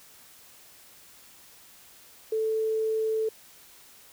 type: tone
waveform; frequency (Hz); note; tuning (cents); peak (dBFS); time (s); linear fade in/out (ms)
sine; 440; A4; 0; -24; 2.32-3.29; 5
effects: white hiss -53 dBFS RMS until 4.12 s